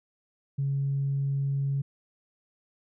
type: tone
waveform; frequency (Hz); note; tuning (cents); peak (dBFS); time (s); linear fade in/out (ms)
sine; 138.59; C#3; 0; -24; 0.58-1.82; 10
effects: tanh soft clip ceiling -20 dBFS